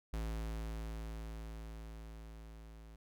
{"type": "tone with level ramp", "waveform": "square", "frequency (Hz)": 55, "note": "A1", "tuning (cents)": 0, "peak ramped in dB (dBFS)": [-37, -53], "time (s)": [0.13, 2.96], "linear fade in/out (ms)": 5, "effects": []}